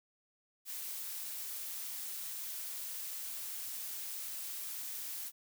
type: noise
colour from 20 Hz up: blue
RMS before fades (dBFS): -42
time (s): 0.65-5.32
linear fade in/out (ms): 50
effects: none